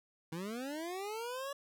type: linear sweep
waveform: 25% pulse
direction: up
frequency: 155.56 to 570 Hz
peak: -35 dBFS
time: 0.32-1.53 s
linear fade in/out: 5 ms
effects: none